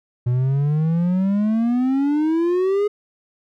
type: exponential sweep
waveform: triangle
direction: up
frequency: 120.3 to 420 Hz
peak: -14 dBFS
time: 0.26-2.88 s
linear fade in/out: 10 ms
effects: none